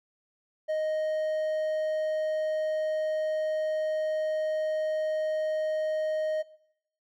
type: tone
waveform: triangle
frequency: 622.3 Hz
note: D#5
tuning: in tune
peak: -24 dBFS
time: 0.68-6.43 s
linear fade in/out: 20 ms
effects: noise-tail reverb RT60 0.7 s tail -19 dB re dry